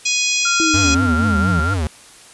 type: harmonic tone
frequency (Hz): 830.6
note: G#5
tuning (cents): 0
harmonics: 3 / 4 / 5 / 6 / 7 / 8 / 9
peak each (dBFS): -20 / -24 / -26 / -25 / -22 / -28 / -25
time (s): 0.05-0.95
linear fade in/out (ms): 10
type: tone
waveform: sine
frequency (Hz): 1386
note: F6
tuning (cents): -14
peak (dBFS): -19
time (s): 0.45-1.74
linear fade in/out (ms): 5
type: linear sweep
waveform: sine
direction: down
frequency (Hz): 329.6 to 164.81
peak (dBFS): -17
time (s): 0.6-1.6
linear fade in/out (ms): 0
type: tone with vibrato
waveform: square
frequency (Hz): 87.31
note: F2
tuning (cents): 0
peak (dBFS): -18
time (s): 0.74-1.87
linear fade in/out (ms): 0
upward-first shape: triangle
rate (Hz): 4.3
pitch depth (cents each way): 280
effects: white hiss -43 dBFS RMS until 2.33 s + resampled to 24000 Hz